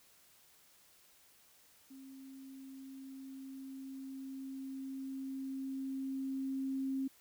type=tone with level ramp; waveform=sine; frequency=267.7 Hz; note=C4; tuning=40 cents sharp; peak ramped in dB=-50 to -33 dBFS; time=1.9-7.08 s; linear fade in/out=10 ms; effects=white hiss -65 dBFS RMS until 7.2 s